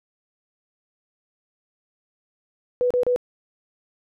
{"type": "tone bursts", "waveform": "sine", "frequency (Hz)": 493.9, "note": "B4", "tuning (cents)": 0, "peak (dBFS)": -17, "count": 3, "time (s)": [2.81, 3.161], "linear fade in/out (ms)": 0, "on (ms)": 95, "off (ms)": 33, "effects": []}